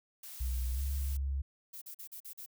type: noise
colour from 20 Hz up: blue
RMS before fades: -47 dBFS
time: 0.23-1.17 s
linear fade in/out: 5 ms
type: tone with pitch glide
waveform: sine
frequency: 62.3 to 68.33 Hz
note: B1 to C#2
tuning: +16 to -24 cents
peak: -31 dBFS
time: 0.4-1.42 s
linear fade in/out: 10 ms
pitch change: +160 cents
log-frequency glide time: 0.73-0.81 s
type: noise bursts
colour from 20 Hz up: violet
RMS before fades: -46 dBFS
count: 6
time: 1.73-2.462 s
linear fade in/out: 10 ms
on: 87 ms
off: 42 ms
effects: none